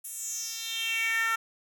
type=tone with high-pass filter sweep; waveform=10% pulse; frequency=453 Hz; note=A#4; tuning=50 cents flat; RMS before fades=-31 dBFS; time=0.04-1.36 s; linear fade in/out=10 ms; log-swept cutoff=10000 to 1400 Hz; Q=4.3; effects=none